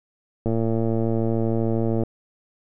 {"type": "click train", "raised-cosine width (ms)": 2, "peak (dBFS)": -11, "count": 179, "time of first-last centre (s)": [0.46, 2.035], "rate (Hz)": 113, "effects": []}